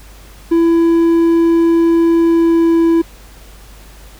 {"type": "tone with pitch glide", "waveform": "triangle", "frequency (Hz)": [333.8, 331.9], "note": ["E4", "E4"], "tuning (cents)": [22, 12], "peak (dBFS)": -6, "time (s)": [0.51, 3.02], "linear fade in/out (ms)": 10, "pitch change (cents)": -10, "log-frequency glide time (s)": [2.18, 2.83], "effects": ["added 50 Hz sine -37 dBFS peak until 4.19 s", "pink hiss -42 dBFS RMS until 4.19 s"]}